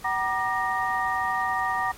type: tone cluster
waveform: sine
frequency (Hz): 758 / 951 / 1196 / 1866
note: F#5 / A#5 / D6 / A#6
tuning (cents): +42 / +34 / +31 / +1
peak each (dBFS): -29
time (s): 0.04-1.92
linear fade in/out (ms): 10
effects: pink hiss -47 dBFS RMS until 1.97 s + AAC 48 kbps